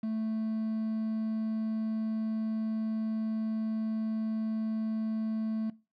triangle tone with quantisation, 220 Hz, A3, in tune, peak -28 dBFS, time 0.03-5.7 s, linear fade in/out 5 ms, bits 8, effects noise-tail reverb RT60 0.3 s tail -20 dB re dry + low-pass 2000 Hz 12 dB/octave

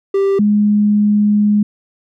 triangle / sine tone pair in turn, 392.9 / 208.1 Hz, G4 / G#3, +4 / +4 cents, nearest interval major seventh, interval 1100 cents, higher first, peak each -9 dBFS, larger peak neither, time 0.14-0.39 / 0.39-1.63 s, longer second, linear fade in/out 5 ms, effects none

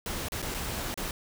pink noise with dropouts, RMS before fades -34 dBFS, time 0.06-1.11 s, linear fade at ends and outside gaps 1 ms, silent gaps 0.285-0.32 / 0.419-0.426 / 0.542-0.546 / 0.942-0.975 s, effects none

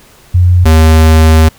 sine / square tone pair in turn, 89.3 / 79.49 Hz, F2 / D#2, +39 / +38 cents, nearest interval major second, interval 201 cents, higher first, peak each -3 dBFS, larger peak neither, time 0.34-0.65 / 0.65-1.49 s, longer second, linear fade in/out 10 ms, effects pink hiss -41 dBFS RMS until 1.58 s

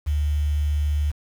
sine tone with quantisation, 73.8 Hz, D2, 9 cents sharp, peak -19 dBFS, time 0.06-1.12 s, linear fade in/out 20 ms, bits 7, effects none

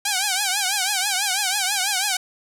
5% pulse tone with vibrato, 784 Hz, G5, in tune, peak -8 dBFS, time 0.05-2.17 s, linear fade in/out 5 ms, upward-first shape triangle, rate 6.1 Hz, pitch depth 150 cents each way, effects none

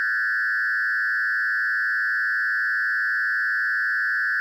sine tone with frequency modulation, 1622 Hz, G#6, 41 cents flat, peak -19 dBFS, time 0-4.4 s, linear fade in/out 0 ms, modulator 112 Hz, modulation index 1.5, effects tanh soft clip ceiling -17 dBFS + 9-bit

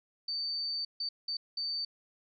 sine tone bursts at uneven times, 4578 Hz, D8, 45 cents flat, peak -32 dBFS, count 4, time 0.28-0.85 / 1-1.09 / 1.28-1.37 / 1.57-1.85 s, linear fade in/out 5 ms, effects none

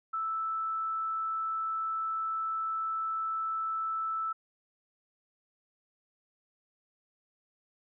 sine tone, 1317 Hz, E6, 2 cents flat, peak -30 dBFS, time 0.13-4.33 s, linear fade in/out 10 ms, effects none

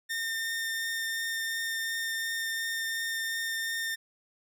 sawtooth tone with vibrato, 1816 Hz, A#6, 46 cents flat, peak -27 dBFS, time 0.09-3.96 s, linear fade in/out 20 ms, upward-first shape triangle, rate 2.8 Hz, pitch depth 9 cents each way, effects none

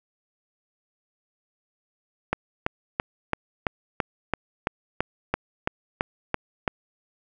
click train, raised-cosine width 0.5 ms, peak -7 dBFS, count 14, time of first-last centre 2.33-6.678 s, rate 2.99 Hz, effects none

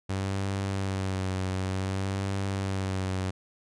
sawtooth tone with vibrato, 95.8 Hz, G2, 39 cents flat, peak -24 dBFS, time 0.09-3.31 s, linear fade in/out 10 ms, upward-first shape sine, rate 0.55 Hz, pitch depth 37 cents each way, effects resampled to 22050 Hz

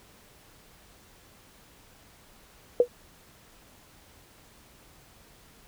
sine tone with exponential decay, 486.5 Hz, B4, 26 cents flat, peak -11 dBFS, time 2.8-2.88 s, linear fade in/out 2 ms, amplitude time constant 16 ms, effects pink hiss -56 dBFS RMS until 5.67 s

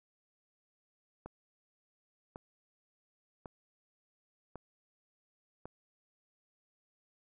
click train, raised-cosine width 1 ms, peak -30 dBFS, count 5, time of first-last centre 1.26-5.656 s, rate 0.91 Hz, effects none

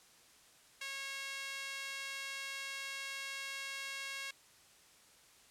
sawtooth tone with high-pass filter, 547 Hz, C#5, 23 cents flat, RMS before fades -43 dBFS, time 0.81-4.31 s, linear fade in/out 5 ms, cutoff 2100 Hz, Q 1.5, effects white hiss -63 dBFS RMS until 5.5 s + low-pass 10000 Hz 12 dB/octave

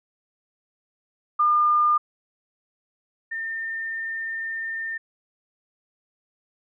sine tone pair in turn, 1207 / 1808.5 Hz, D6 / A6, +47 / +47 cents, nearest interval perfect fifth, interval 700 cents, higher second, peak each -16 / -27 dBFS, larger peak first, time 1.39-1.98 / 3.31-4.98 s, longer second, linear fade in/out 10 ms, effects none

